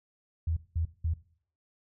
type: tone bursts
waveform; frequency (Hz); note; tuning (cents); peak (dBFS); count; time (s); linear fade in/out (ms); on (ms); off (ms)
sine; 81.7; E2; -15; -26; 3; 0.47-1.138; 5; 96; 190
effects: noise-tail reverb RT60 0.5 s tail -17 dB re dry